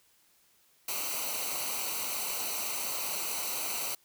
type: noise with comb filter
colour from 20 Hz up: white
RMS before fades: -34 dBFS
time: 0.88-3.95 s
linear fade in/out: 5 ms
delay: 0.58 ms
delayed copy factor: -0.75
effects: white hiss -66 dBFS RMS until 4.04 s